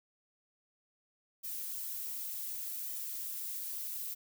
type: noise with flanger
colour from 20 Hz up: violet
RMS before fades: -40 dBFS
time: 1.43-4.15 s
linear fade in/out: 20 ms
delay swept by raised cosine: 1.6 to 5.2 ms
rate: 0.67 Hz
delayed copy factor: +0.6
effects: none

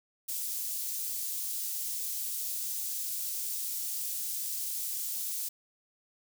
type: high-pass noise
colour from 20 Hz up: white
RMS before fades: -35 dBFS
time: 0.28-5.49 s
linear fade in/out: 10 ms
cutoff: 6100 Hz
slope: 12 dB/octave
effects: none

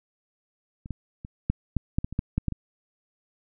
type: clicks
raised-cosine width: 5 ms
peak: -27 / -18 / -25 / -10 / -11 / -10 / -16 / -23 / -12 / -11 / -13 / -18 dBFS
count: 12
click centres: 0.859 / 0.907 / 1.249 / 1.5 / 1.767 / 1.985 / 2.045 / 2.126 / 2.191 / 2.38 / 2.483 / 2.523 s
effects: none

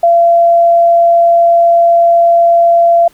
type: tone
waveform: sine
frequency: 682 Hz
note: F5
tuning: 41 cents flat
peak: -4 dBFS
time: 0.03-3.08 s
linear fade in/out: 5 ms
effects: pink hiss -47 dBFS RMS until 3.13 s

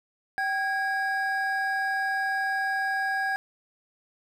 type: tone pair together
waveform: triangle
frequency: 774 / 1640 Hz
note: G5 / G#6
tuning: -22 / -22 cents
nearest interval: octave + minor second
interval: 1300 cents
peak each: -27 / -25 dBFS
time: 0.38-3.36 s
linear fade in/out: 0 ms
effects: none

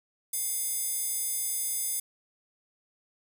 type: tone with high-pass filter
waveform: square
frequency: 709 Hz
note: F5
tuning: 26 cents sharp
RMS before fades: -31 dBFS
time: 0.33-2 s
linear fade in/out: 5 ms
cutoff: 9600 Hz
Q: 1.8
effects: none

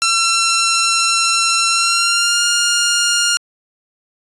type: tone with pitch glide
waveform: 10% pulse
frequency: 1352 to 1411 Hz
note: E6 to F6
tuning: +43 to +17 cents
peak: -4 dBFS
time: 0.02-3.37 s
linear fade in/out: 0 ms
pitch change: +74 cents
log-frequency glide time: 1.69-2.44 s
effects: resampled to 22050 Hz

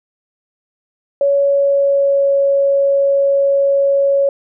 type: tone with pitch glide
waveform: sine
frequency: 561 to 555.8 Hz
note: C#5 to C#5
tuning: +21 to +4 cents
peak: -10 dBFS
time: 1.21-4.29 s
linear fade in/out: 2 ms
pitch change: -17 cents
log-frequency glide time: 1.35-2.33 s
effects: none

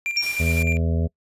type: tone with tremolo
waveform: triangle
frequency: 2379 Hz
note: D7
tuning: 22 cents sharp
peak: -20 dBFS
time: 0.06-0.77 s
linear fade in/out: 0 ms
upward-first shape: square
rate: 9.8 Hz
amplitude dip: 55%
type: tone with exponential decay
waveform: sine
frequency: 5550 Hz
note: F8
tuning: 12 cents flat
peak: -18 dBFS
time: 0.17-0.48 s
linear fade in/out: 1 ms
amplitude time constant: 66 ms
type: noise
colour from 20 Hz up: white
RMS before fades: -35 dBFS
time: 0.22-0.63 s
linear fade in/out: 5 ms
type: harmonic tone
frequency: 82.41 Hz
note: E2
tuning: in tune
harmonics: 1 / 2 / 3 / 5 / 6 / 7 / 8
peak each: -20 / -26 / -30 / -34 / -36 / -37 / -38 dBFS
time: 0.39-1.08 s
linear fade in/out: 20 ms
effects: noise-tail reverb RT60 0.1 s tail -25 dB re dry + resampled to 32000 Hz

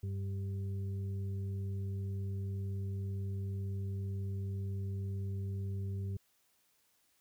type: harmonic tone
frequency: 98 Hz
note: G2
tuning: in tune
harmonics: 1 / 2 / 4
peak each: -35 / -47 / -51 dBFS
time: 0.03-6.17 s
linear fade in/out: 5 ms
effects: white hiss -73 dBFS RMS until 7.2 s

